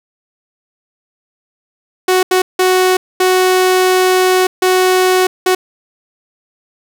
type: tone bursts at uneven times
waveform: sawtooth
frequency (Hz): 370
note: F#4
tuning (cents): 0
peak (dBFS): -5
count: 6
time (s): 2.08-2.23 / 2.31-2.42 / 2.59-2.97 / 3.2-4.47 / 4.62-5.27 / 5.46-5.55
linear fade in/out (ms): 5
effects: none